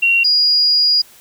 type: tone pair in turn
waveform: sine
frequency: 2747 / 4875 Hz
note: F7 / D#8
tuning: -29 / -36 cents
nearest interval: minor seventh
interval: 993 cents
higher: second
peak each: -10 dBFS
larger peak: neither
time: 0.02-0.24 / 0.24-1.02 s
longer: second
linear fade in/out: 10 ms
effects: white hiss -45 dBFS RMS until 1.2 s